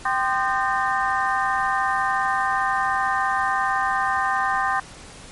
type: harmonic tone with a mistuned harmonic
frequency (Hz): 260.1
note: C4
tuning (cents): -10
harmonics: 3 / 4 / 5 / 6 / 7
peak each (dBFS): -24 / -25 / -26 / -27 / -27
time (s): 0.05-4.8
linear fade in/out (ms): 5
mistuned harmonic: 5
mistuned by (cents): -120
effects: pink hiss -42 dBFS RMS until 5.31 s + MP3 48 kbps